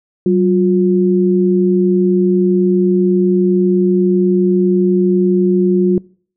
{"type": "tone pair together", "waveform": "sine", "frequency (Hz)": [189.11, 357], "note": ["F#3", "F4"], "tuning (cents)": [38, 38], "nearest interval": "major seventh", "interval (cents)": 1100, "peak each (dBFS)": -12, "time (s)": [0.26, 5.98], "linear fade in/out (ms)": 2, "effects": ["noise-tail reverb RT60 0.5 s tail -25 dB re dry"]}